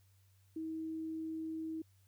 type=tone; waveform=sine; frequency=320 Hz; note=D#4; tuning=49 cents sharp; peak=-38 dBFS; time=0.56-1.82 s; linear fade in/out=5 ms; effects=added 96 Hz sine -65 dBFS peak until 2.07 s + white hiss -75 dBFS RMS until 2.07 s